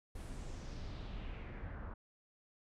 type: noise with low-pass filter sweep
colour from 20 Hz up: brown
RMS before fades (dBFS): -45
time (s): 0.15-1.94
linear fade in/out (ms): 5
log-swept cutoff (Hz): 11000 to 1300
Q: 2.4
effects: none